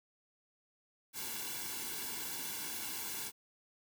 white noise with comb filter, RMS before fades -41 dBFS, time 1.13-3.32 s, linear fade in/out 50 ms, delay 1.6 ms, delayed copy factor -0.8, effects none

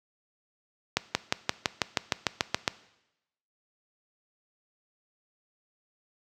accelerating click train, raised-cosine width 0.2 ms, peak -5 dBFS, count 12, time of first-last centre 0.97-2.678 s, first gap 180 ms, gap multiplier 0.97, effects noise-tail reverb RT60 0.9 s tail -18 dB re dry + high-pass 80 Hz 12 dB/octave

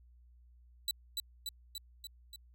sawtooth tone with echo, 3955 Hz, B7, 2 cents sharp, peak -28 dBFS, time 0.88-0.91 s, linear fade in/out 2 ms, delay 290 ms, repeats 5, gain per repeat -3 dB, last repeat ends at 2.36 s, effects added 60 Hz sine -58 dBFS peak until 2.54 s

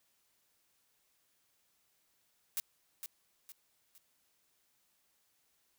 blue noise with echo, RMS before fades -35 dBFS, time 2.57-2.6 s, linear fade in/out 0 ms, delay 460 ms, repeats 3, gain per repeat -8 dB, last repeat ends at 3.98 s, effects white hiss -75 dBFS RMS until 5.78 s

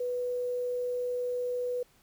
sine tone with quantisation, 493.4 Hz, B4, 2 cents flat, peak -29 dBFS, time 0-1.83 s, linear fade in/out 5 ms, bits 9, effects pink hiss -64 dBFS RMS until 2.02 s

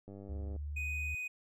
click train, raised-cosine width 2 ms, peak -36 dBFS, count 49, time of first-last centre 0.08-0.562 s, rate 99.5 Hz
sine tone with pitch glide, 73.42 to 75.09 Hz, D2 to D2, 0 to +39 cents, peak -37 dBFS, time 0.29-1.15 s, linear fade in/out 5 ms, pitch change +39 cents, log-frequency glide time 0.83-0.93 s
triangle tone, 2494 Hz, D#7, 3 cents sharp, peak -35 dBFS, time 0.76-1.28 s, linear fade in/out 10 ms
effects none

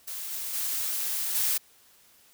blue noise with level steps, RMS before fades -36 / -34 / -30 / -26 dBFS, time 0.07-1.58 s, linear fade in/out 10 ms, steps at 0.3 / 0.53 / 1.34 s, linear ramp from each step 20 ms, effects white hiss -59 dBFS RMS until 2.33 s

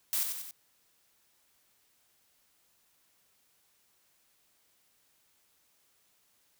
blue noise with echo, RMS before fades -30 dBFS, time 0.13-0.23 s, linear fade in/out 0 ms, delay 93 ms, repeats 3, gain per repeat -5 dB, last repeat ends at 0.509 s, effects white hiss -70 dBFS RMS until 6.59 s

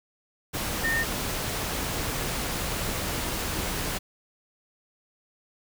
sine tone in noise, 1825 Hz, A#6, 37 cents flat, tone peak -24 dBFS, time 0.83-1.04 s, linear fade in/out 20 ms, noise pink, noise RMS -30 dBFS, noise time 0.53-3.99 s, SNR +3 dB, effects none

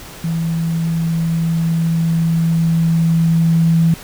sine tone with level ramp, 164.81 Hz, E3, in tune, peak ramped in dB -16 to -9 dBFS, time 0.24-3.94 s, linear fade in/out 2 ms, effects pink hiss -35 dBFS RMS until 4.03 s

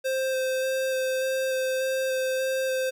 square tone with vibrato, 523.3 Hz, C5, in tune, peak -25 dBFS, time 0.04-2.91 s, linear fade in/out 20 ms, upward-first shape square, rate 1.7 Hz, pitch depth 9 cents each way, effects 11-bit

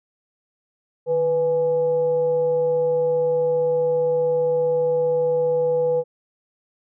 sine tone with frequency modulation, 493.9 Hz, B4, in tune, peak -17 dBFS, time 1.06-6.04 s, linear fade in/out 50 ms, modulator 341 Hz, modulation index 0.29, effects none

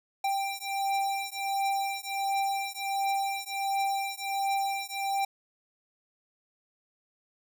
square beating tone pair, 786 / 787.4 Hz, G5 / G5, +4 / +8 cents, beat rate 1.4 Hz, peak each -32 / -32 dBFS, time 0.24-5.25 s, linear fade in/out 5 ms, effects none

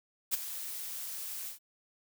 blue noise with ADSR envelope, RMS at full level -27 dBFS, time 0.31-1.59 s, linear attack 30 ms, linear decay 15 ms, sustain -13 dB, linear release 120 ms, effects none

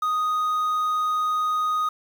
triangle tone with quantisation, 1244.5 Hz, D#6, in tune, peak -19 dBFS, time 0.02-1.89 s, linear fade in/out 5 ms, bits 8, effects none

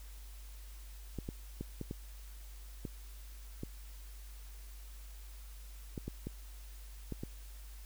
clicks, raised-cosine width 3 ms, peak -26 dBFS, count 12, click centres 1.187 / 1.289 / 1.61 / 1.813 / 1.911 / 2.852 / 3.634 / 5.978 / 6.08 / 6.27 / 7.123 / 7.235 s, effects added 50 Hz sine -47 dBFS peak until 7.85 s + white hiss -59 dBFS RMS until 7.85 s

